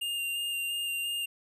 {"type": "tone with vibrato", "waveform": "square", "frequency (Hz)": 2801, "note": "F7", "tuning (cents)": 4, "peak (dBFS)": -31, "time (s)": [0.01, 1.26], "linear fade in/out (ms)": 10, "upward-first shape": "square", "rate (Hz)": 2.9, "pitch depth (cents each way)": 12, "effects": []}